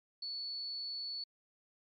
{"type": "tone", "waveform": "sine", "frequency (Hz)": 4435, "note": "C#8", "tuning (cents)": 0, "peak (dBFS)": -38, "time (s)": [0.22, 1.24], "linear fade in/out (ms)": 5, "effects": ["MP3 64 kbps"]}